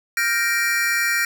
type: chord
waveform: square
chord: G minor seventh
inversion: third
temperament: equal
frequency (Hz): 1396.9 / 1568 / 1864.7 / 2349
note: F6 / G6 / Bb6 / D7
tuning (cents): 0 / 0 / 0 / 0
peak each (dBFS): -26 / -28 / -22 / -25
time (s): 0.17-1.25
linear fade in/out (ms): 2
effects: none